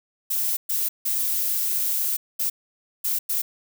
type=noise bursts at uneven times; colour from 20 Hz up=violet; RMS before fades=-24 dBFS; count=6; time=0.3-0.57 / 0.69-0.89 / 1.05-2.17 / 2.39-2.5 / 3.04-3.19 / 3.29-3.42 s; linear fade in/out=10 ms; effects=none